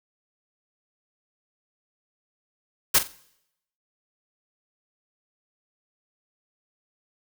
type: noise with echo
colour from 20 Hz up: white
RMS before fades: -17 dBFS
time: 2.94-2.99 s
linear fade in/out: 10 ms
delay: 45 ms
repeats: 3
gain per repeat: -12 dB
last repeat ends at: 3.125 s
effects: noise-tail reverb RT60 0.8 s tail -21 dB re dry